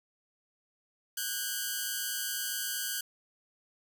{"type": "tone pair together", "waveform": "5% pulse", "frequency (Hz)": [1482, 1609.5], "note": ["F#6", "G6"], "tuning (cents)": [2, 45], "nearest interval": "minor second", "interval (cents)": 143, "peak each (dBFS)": -24, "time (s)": [1.17, 3.01], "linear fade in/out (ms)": 5, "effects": []}